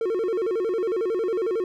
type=tone with vibrato; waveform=triangle; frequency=406.8 Hz; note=G#4; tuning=36 cents flat; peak=-20 dBFS; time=0.01-1.64 s; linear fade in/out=2 ms; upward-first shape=square; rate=11 Hz; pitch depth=190 cents each way; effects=none